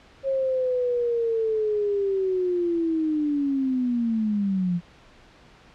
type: linear sweep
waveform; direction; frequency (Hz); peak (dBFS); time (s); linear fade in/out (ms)
sine; down; 544 to 170; -21; 0.23-4.81; 50
effects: pink hiss -52 dBFS RMS until 5.74 s + low-pass 4000 Hz 12 dB/octave